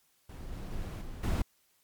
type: noise with level steps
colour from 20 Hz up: brown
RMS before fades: -42 / -39 / -37 / -42 / -28 dBFS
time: 0.29-1.42 s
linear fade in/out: 5 ms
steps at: 0.52 / 0.71 / 1.01 / 1.23 s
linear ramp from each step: 5 ms
effects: white hiss -70 dBFS RMS until 1.83 s + MP3 96 kbps